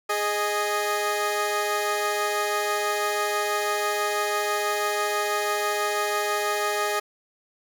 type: tone pair together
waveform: 15% pulse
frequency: 415.3 / 619.9 Hz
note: G#4 / D#5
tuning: 0 / -7 cents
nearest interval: perfect fifth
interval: 693 cents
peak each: -19 / -21 dBFS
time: 0.09-7 s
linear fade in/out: 10 ms
effects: none